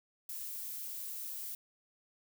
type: noise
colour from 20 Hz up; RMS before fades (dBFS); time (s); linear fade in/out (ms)
violet; -42; 0.29-1.55; 2
effects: none